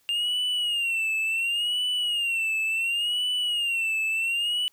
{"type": "tone with vibrato", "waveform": "triangle", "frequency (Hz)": 2794, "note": "F7", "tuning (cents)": 0, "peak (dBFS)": -22, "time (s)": [0.09, 4.68], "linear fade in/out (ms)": 0, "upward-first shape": "sine", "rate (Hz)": 0.7, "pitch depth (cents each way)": 110, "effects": ["white hiss -65 dBFS RMS until 4.72 s"]}